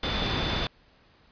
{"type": "tone in noise", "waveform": "sine", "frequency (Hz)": 3523, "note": "A7", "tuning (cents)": 1, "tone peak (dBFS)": -34, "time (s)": [0.03, 0.67], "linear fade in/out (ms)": 2, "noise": "pink", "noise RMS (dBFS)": -28, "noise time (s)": [0.03, 0.67], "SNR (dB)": -9, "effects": ["pink hiss -60 dBFS RMS until 1.31 s", "resampled to 11025 Hz"]}